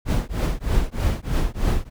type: noise with tremolo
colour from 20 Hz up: brown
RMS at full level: -17 dBFS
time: 0.05-1.9 s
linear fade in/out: 50 ms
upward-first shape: triangle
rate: 3.2 Hz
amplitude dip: 100%
effects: none